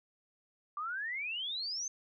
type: exponential sweep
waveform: sine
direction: up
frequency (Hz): 1156 to 6370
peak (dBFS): -35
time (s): 0.77-1.88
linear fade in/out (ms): 2
effects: none